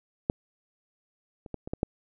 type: clicks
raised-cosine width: 2 ms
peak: -10 / -29 / -20 / -24 / -17 / -11 dBFS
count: 6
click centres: 0.299 / 1.462 / 1.543 / 1.675 / 1.735 / 1.831 s
effects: none